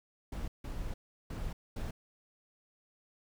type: noise bursts at uneven times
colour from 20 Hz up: brown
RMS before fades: -38 dBFS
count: 4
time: 0.32-0.48 / 0.64-0.94 / 1.3-1.53 / 1.76-1.91 s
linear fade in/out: 5 ms
effects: none